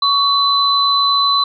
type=tone pair together; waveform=sine; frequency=1123 / 4017 Hz; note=C#6 / B7; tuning=+22 / +29 cents; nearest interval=octave + minor seventh; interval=2207 cents; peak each=-14 dBFS; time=0.02-1.44 s; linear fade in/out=5 ms; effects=none